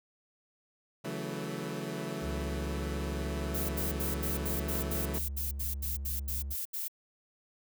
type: chord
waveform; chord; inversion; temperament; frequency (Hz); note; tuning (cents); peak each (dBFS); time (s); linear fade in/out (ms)
20% pulse; F# minor seventh; second; equal with one note detuned; 140.85 / 164.81 / 185 / 220; C#3 / E3 / F#3 / A3; +28 / 0 / 0 / 0; -36; 1.04-5.19; 10
type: tone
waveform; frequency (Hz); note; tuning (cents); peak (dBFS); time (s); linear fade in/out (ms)
triangle; 69.3; C#2; 0; -33; 2.21-6.56; 50
type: noise bursts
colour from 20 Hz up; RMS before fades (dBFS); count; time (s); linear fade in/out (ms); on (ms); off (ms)
violet; -36; 15; 3.54-6.882; 10; 150; 78
effects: none